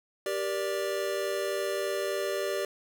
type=chord; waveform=square; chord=G minor; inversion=none; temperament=equal with one note detuned; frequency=392 / 475.4 / 587.3 Hz; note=G4 / Bb4 / D5; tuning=0 / +34 / 0 cents; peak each=-33 / -37 / -33 dBFS; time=0.26-2.65 s; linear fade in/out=2 ms; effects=none